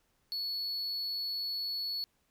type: tone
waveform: triangle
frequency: 4404 Hz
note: C#8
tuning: 12 cents flat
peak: -32 dBFS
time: 0.32-2.04 s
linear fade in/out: 0 ms
effects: pink hiss -74 dBFS RMS until 2.3 s